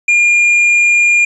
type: tone with tanh clipping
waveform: triangle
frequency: 2412 Hz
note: D7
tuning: 46 cents sharp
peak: -8 dBFS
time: 0.08-1.25 s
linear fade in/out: 5 ms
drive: 9 dB
effects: resampled to 24000 Hz